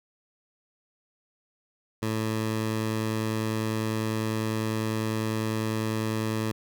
15% pulse tone, 110 Hz, A2, in tune, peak -20 dBFS, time 2.02-6.52 s, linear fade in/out 10 ms, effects none

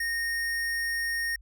square tone, 1850 Hz, A#6, 14 cents flat, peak -28 dBFS, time 0-1.36 s, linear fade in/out 5 ms, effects added 50 Hz sine -49 dBFS peak until 1.41 s

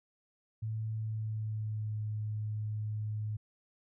sine tone with pitch glide, 110 to 106.93 Hz, A2 to A2, 0 to -49 cents, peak -33 dBFS, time 0.62-3.37 s, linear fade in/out 10 ms, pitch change -49 cents, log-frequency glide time 0.93-2 s, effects none

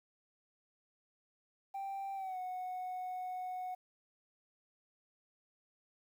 sine tone with pitch glide, 784 to 735.7 Hz, G5 to F#5, 0 to -10 cents, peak -36 dBFS, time 1.74-3.75 s, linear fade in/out 10 ms, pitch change -110 cents, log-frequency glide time 2.15-2.38 s, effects tanh soft clip ceiling -37 dBFS + 11-bit

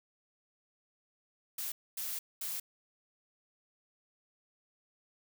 blue noise bursts at uneven times, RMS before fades -38 dBFS, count 3, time 1.58-1.72 / 1.97-2.19 / 2.41-2.6 s, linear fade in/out 5 ms, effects none

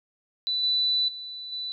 sine tone with level steps, 3980 Hz, B7, 13 cents sharp, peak -24 / -21 / -35 / -30 dBFS, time 0.47-1.72 s, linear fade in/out 0 ms, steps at 0.63 / 1.08 / 1.52 s, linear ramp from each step 5 ms, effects none

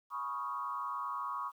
sine tone with frequency modulation, 1108.7 Hz, C#6, in tune, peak -35 dBFS, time 0.1-1.52 s, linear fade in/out 50 ms, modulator 130 Hz, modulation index 1.1, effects 11-bit

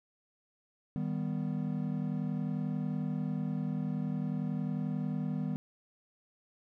triangle chord, Eb augmented, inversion none, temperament equal, 155.56 / 196 / 246.9 Hz, Eb3 / G3 / B3, 0 / 0 / 0 cents, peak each -33 / -34 / -35 dBFS, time 0.96-5.56 s, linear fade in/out 0 ms, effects none

